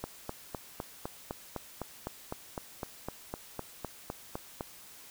click train, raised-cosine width 1 ms, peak -21 dBFS, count 19, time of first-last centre 0.04-4.609 s, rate 3.94 Hz, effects white hiss -52 dBFS RMS until 5.1 s

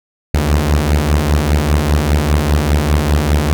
sawtooth beating tone pair, 71.7 / 76.7 Hz, D2 / D#2, -41 / -24 cents, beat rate 5 Hz, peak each -10 dBFS, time 0.34-3.53 s, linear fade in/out 0 ms, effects none

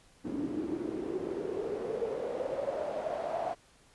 pink noise with band-pass filter sweep, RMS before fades -35 dBFS, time 0.24-3.55 s, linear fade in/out 20 ms, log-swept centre 280 to 710 Hz, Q 7.2, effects pink hiss -62 dBFS RMS until 3.94 s + resampled to 24000 Hz

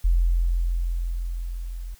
sine tone with level ramp, 43 Hz, F1, 26 cents flat, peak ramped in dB -15 to -31 dBFS, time 0.04-1.95 s, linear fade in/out 10 ms, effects white hiss -55 dBFS RMS until 1.99 s

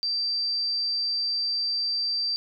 sine tone, 4684 Hz, D8, 5 cents flat, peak -24 dBFS, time 0.03-2.36 s, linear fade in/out 0 ms, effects none

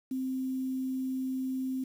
sine tone with quantisation, 261 Hz, C4, 4 cents flat, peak -30 dBFS, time 0.11-1.84 s, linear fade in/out 5 ms, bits 9, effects none

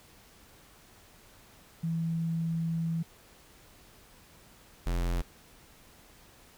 sine / square tone pair in turn, 164.81 / 43.39 Hz, E3 / F1, 0 / -10 cents, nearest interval octave + major seventh, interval 2310 cents, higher first, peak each -28 dBFS, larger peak neither, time 1.83-3.03 / 4.86-5.22 s, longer first, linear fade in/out 10 ms, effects pink hiss -57 dBFS RMS until 6.57 s

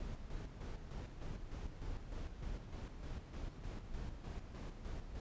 brown noise with tremolo, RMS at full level -44 dBFS, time 0-5.2 s, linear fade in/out 2 ms, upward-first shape square, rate 3.3 Hz, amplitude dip 50%, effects resampled to 16000 Hz

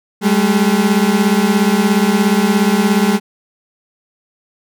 35% pulse beating tone pair, 196 / 213 Hz, G3 / G#3, 0 / +44 cents, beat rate 17 Hz, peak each -12 dBFS, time 0.21-3.2 s, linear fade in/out 50 ms, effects none

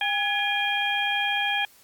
harmonic tone with a mistuned harmonic, 807 Hz, G#5, 50 cents flat, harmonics 1 / 2 / 3 / 4, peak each -28 / -28 / -28 / -28 dBFS, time 0.01-1.65 s, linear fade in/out 2 ms, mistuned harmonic 2, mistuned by +73 cents, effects white hiss -55 dBFS RMS until 1.83 s + Opus 48 kbps

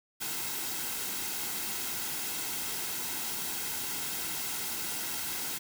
white noise with comb filter, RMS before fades -35 dBFS, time 0.2-5.59 s, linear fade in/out 20 ms, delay 1.7 ms, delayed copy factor -0.5, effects none

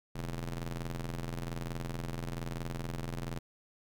sawtooth ring-modulated tone, 84.5 Hz, E2, 43 cents sharp, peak -29 dBFS, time 0.15-3.39 s, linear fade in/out 10 ms, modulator 52.8 Hz, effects none

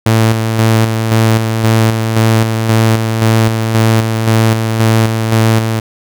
sawtooth tone with tremolo, 111.8 Hz, A2, 28 cents sharp, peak -3 dBFS, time 0.06-5.8 s, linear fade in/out 5 ms, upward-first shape square, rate 1.9 Hz, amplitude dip 45%, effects none

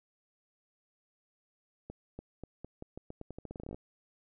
accelerating click train, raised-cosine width 2 ms, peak -29 dBFS, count 20, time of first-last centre 1.9-3.745 s, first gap 290 ms, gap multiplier 0.85, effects none

